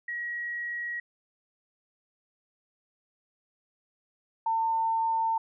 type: tone pair in turn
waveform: sine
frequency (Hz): 1906 / 901.3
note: A#6 / A5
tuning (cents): +38 / +41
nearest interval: octave + minor second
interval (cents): 1297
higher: first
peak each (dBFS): -31 / -24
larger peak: second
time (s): 0.08-1 / 4.46-5.38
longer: neither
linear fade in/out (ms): 5
effects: none